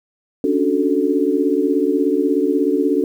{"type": "chord", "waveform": "sine", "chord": "D major seventh", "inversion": "third", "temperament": "equal", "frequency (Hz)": [277.2, 293.7, 370, 440], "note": ["C#4", "D4", "F#4", "A4"], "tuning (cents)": [0, 0, 0, 0], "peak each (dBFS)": [-20, -19, -20, -20], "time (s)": [0.44, 3.04], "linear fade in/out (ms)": 2, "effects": ["8-bit"]}